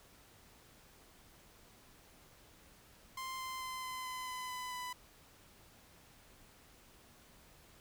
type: tone with pitch steps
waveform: sawtooth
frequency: 1046.5 / 1039.3 / 1032.1 / 1025 / 1017.9 / 1010.9 / 1003.9 / 996.9 Hz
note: C6 / C6 / C6 / C6 / C6 / B5 / B5 / B5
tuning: 0 / -12 / -24 / -36 / -48 / +40 / +28 / +16 cents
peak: -37 dBFS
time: 3.17-4.93 s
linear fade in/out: 5 ms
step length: 220 ms
effects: pink hiss -62 dBFS RMS until 7.8 s